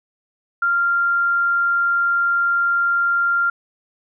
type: tone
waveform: sine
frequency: 1390 Hz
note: F6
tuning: 9 cents flat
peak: -15 dBFS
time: 0.62-3.5 s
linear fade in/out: 5 ms
effects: none